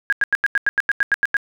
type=tone bursts; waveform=sine; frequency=1633 Hz; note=G#6; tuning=30 cents flat; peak=-13 dBFS; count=12; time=0.1-1.368 s; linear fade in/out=0 ms; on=25 ms; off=88 ms; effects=none